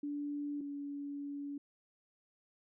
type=tone pair in turn; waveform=sine; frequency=290 / 284.9 Hz; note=D4 / C#4; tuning=-22 / +48 cents; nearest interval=unison; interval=30 cents; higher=first; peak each=-36 / -39 dBFS; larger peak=first; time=0.03-0.61 / 0.61-1.58 s; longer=second; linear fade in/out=5 ms; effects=none